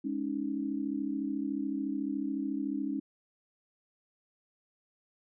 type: chord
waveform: sine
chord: Ab suspended fourth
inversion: none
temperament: equal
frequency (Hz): 207.7 / 277.2 / 311.1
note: Ab3 / Db4 / Eb4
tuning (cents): 0 / 0 / 0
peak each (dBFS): -38 / -33 / -36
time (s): 0.04-3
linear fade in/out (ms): 10
effects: none